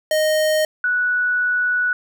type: tone pair in turn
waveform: square / sine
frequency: 620 / 1474.6 Hz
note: D#5 / F#6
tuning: -6 / -6 cents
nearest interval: octave + minor third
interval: 1500 cents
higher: second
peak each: -16 dBFS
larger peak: neither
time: 0.11-0.65 / 0.84-1.93 s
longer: second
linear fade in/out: 2 ms
effects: none